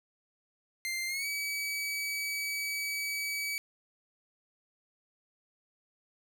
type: tone with pitch glide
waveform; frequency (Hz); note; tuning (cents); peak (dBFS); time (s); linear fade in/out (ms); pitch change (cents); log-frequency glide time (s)
sawtooth; 2093 to 2282; C7 to C#7; 0 to +50; -29; 0.85-3.58; 0; +150; 1.08-1.27
effects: none